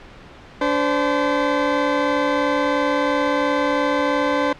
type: tone pair together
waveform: 20% pulse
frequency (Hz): 288.6 / 514.2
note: D4 / C5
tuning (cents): -30 / -30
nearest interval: minor seventh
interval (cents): 1000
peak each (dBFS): -15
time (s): 0.61-4.53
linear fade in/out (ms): 5
effects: pink hiss -42 dBFS RMS until 4.59 s + low-pass 3000 Hz 12 dB/octave